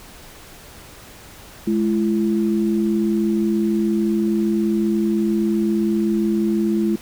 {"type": "tone pair together", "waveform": "sine", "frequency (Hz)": [211.8, 337.5], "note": ["G#3", "E4"], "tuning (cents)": [34, 41], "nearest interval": "minor sixth", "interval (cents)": 807, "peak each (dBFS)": [-18, -20], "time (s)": [1.67, 6.96], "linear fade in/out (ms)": 5, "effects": ["pink hiss -42 dBFS RMS until 7.01 s"]}